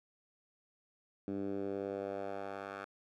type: tone with band-pass filter sweep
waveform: 10% pulse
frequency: 98.7 Hz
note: G2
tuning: 12 cents sharp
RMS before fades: -40 dBFS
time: 1.28-2.85 s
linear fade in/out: 0 ms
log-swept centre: 270 to 1200 Hz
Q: 1.8
effects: none